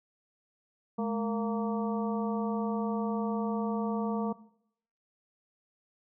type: harmonic tone with a mistuned harmonic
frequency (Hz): 230.8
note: A#3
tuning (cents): -17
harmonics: 1 / 2 / 3 / 4 / 5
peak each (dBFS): -30 / -35 / -39 / -40 / -42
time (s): 0.98-4.33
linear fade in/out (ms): 10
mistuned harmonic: 1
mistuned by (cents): -140
effects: noise-tail reverb RT60 0.7 s tail -18 dB re dry